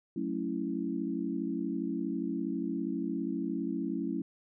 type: chord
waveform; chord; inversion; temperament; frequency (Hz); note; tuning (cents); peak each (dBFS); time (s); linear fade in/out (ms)
sine; F# minor seventh; none; equal; 185 / 220 / 277.2 / 329.6; F#3 / A3 / C#4 / E4; 0 / 0 / 0 / 0; -38 / -37 / -35 / -36; 0.16-4.22; 5
effects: none